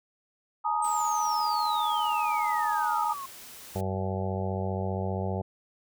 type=chord; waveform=sine; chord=Ab suspended second; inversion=none; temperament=equal with one note detuned; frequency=852.5 / 932.3 / 1244.5 Hz; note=Ab5 / Bb5 / Eb6; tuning=+45 / 0 / 0 cents; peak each=-29 dBFS; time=0.64-3.14 s; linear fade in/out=20 ms
type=exponential sweep; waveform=sine; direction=down; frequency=8372 to 1057 Hz; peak=-35 dBFS; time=0.82-3.26 s; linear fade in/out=5 ms
type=noise; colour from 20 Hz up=white; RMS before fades=-46 dBFS; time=0.84-3.81 s; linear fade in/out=5 ms
type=harmonic tone; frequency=95.1 Hz; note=F#2; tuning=48 cents sharp; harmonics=1 / 2 / 4 / 5 / 6 / 7 / 8 / 9; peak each=-31 / -34 / -37 / -38 / -39 / -39 / -40 / -41 dBFS; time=3.75-5.42 s; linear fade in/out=10 ms
effects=none